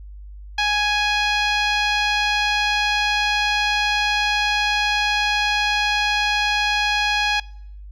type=tone with low-pass filter; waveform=10% pulse; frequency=832 Hz; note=G#5; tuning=3 cents sharp; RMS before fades=-20 dBFS; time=0.58-7.4 s; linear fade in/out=5 ms; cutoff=4100 Hz; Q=0.84; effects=noise-tail reverb RT60 0.7 s tail -24 dB re dry + added 50 Hz sine -35 dBFS peak until 7.91 s